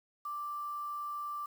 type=tone with quantisation; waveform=sine; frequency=1176 Hz; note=D6; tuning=2 cents sharp; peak=-36 dBFS; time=0.25-1.46 s; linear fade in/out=5 ms; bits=9; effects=none